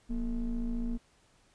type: ring-modulated tone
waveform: triangle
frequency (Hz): 104.7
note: G#2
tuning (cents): +15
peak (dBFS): -25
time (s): 0.09-0.98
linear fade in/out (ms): 20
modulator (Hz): 132
effects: pink hiss -66 dBFS RMS until 1.54 s + resampled to 22050 Hz